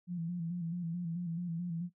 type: tone with vibrato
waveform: sine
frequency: 171.2 Hz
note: F3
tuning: 34 cents flat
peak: -34 dBFS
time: 0.07-1.9 s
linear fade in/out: 50 ms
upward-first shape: square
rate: 4.6 Hz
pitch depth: 55 cents each way
effects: noise-tail reverb RT60 0.1 s tail -19 dB re dry